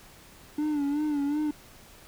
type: tone with vibrato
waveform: triangle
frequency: 293 Hz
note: D4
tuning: 4 cents flat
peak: -23 dBFS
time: 0.58-1.51 s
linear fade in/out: 5 ms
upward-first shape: sine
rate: 2.7 Hz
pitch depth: 71 cents each way
effects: pink hiss -52 dBFS RMS until 2.07 s